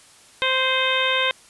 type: harmonic tone with a mistuned harmonic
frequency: 522 Hz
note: C5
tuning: 4 cents flat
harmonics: 1 / 2 / 3 / 4 / 5 / 6 / 7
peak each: -26 / -26 / -26 / -26 / -26 / -26 / -26 dBFS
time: 0.42-1.31 s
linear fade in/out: 0 ms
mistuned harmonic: 5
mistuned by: -36 cents
effects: white hiss -50 dBFS RMS until 1.49 s + resampled to 24000 Hz